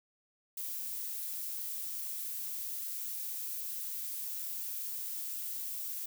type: noise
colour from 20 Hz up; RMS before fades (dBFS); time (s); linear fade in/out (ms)
violet; -39; 0.57-6.06; 5
effects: none